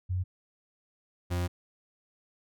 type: tone pair in turn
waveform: sine / 40% pulse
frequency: 91.6 / 88.32 Hz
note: F#2 / F2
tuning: -17 / +20 cents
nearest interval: minor second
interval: 63 cents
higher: first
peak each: -27 dBFS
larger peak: neither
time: 0.09-0.24 / 1.3-1.48 s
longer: second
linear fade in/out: 20 ms
effects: none